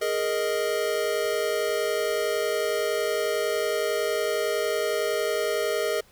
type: chord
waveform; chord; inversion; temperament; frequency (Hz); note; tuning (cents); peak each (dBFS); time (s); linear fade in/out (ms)
square; Ab suspended second; none; equal; 415.3 / 466.2 / 622.3; Ab4 / Bb4 / Eb5; 0 / 0 / 0; -29; 0.01-6.01; 10
effects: pink hiss -57 dBFS RMS until 6.11 s